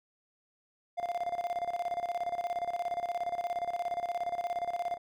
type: tone with tremolo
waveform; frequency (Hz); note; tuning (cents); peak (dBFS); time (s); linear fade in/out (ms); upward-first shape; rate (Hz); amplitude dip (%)
triangle; 698.5; F5; 0; -27; 0.97-4.98; 20; square; 17; 75
effects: none